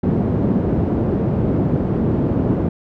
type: band-pass noise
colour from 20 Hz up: pink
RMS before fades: -18 dBFS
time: 0.03-2.69 s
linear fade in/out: 5 ms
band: 110 to 360 Hz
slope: 12 dB/octave
effects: none